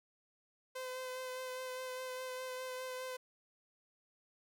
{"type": "tone with vibrato", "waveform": "sawtooth", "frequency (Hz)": 512, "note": "C5", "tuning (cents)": -38, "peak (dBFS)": -37, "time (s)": [0.75, 3.17], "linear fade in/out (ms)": 10, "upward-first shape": "sine", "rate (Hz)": 4.9, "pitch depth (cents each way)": 16, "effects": ["13-bit"]}